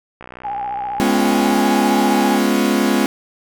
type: click train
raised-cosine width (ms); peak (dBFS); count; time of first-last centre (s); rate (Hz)
0.5; -19; 87; 0.21-1.595; 62.1
type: tone with vibrato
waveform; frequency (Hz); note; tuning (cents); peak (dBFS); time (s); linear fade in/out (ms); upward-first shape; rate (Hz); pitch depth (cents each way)
sine; 816; G#5; -31; -21; 0.44-2.38; 10; sine; 15; 58
type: chord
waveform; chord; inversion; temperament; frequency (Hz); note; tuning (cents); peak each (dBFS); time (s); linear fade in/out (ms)
40% pulse; C# dominant seventh; second; equal; 207.7 / 246.9 / 277.2 / 349.2; G#3 / B3 / C#4 / E#4; 0 / 0 / 0 / 0; -18 / -18 / -19 / -20; 1-3.06; 0
effects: none